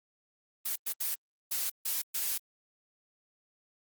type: noise bursts at uneven times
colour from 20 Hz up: blue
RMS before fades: -32 dBFS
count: 6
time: 0.65-0.76 / 0.86-0.93 / 1-1.15 / 1.51-1.7 / 1.85-2.02 / 2.14-2.38 s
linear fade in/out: 10 ms
effects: Opus 24 kbps